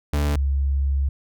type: tone pair in turn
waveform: 40% pulse / sine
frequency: 73 / 68.9 Hz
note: D2 / C#2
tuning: -10 / -10 cents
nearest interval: minor second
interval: 100 cents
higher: first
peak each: -18 dBFS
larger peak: neither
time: 0.13-0.36 / 0.36-1.09 s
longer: second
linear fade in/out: 5 ms
effects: none